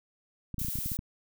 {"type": "clicks", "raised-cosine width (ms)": 5, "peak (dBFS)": -24, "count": 10, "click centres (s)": [0.543, 0.583, 0.616, 0.648, 0.685, 0.756, 0.787, 0.86, 0.918, 0.991]}
{"type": "noise", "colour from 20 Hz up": "violet", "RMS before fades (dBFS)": -35, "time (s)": [0.59, 0.97], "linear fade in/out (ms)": 2}
{"effects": []}